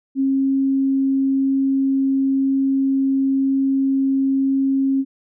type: tone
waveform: sine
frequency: 270.1 Hz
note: C#4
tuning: 45 cents flat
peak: -15 dBFS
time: 0.15-5.05 s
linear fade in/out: 50 ms
effects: none